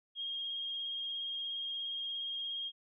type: tone with vibrato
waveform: sine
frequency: 3241 Hz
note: G#7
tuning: 43 cents flat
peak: -36 dBFS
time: 0.15-2.72 s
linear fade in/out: 50 ms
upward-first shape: sine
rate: 17 Hz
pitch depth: 17 cents each way
effects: none